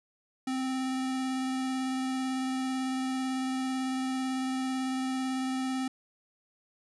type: tone with vibrato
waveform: square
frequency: 260.9 Hz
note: C4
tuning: 5 cents flat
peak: -30 dBFS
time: 0.47-5.88 s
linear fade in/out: 5 ms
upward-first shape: triangle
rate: 18 Hz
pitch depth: 13 cents each way
effects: resampled to 24000 Hz